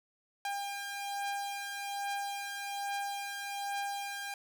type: beating tone pair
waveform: sawtooth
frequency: 802 / 803.2 Hz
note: G5 / G5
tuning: +39 / +42 cents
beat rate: 1.2 Hz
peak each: -33 / -38 dBFS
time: 0.45-4.34 s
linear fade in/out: 2 ms
effects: none